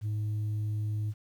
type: tone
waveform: sine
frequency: 106.1 Hz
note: G#2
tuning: 38 cents sharp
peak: -26 dBFS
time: 0.01-1.14 s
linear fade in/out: 50 ms
effects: tanh soft clip ceiling -28 dBFS + 10-bit